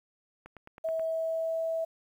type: click train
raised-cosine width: 0.5 ms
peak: -32 dBFS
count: 6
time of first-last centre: 0.46-0.995 s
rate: 9.34 Hz
type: tone with pitch glide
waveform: sine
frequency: 648 to 652.9 Hz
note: E5 to E5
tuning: -30 to -17 cents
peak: -28 dBFS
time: 0.84-1.85 s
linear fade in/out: 10 ms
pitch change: +13 cents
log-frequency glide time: 1.02-1.61 s
effects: 10-bit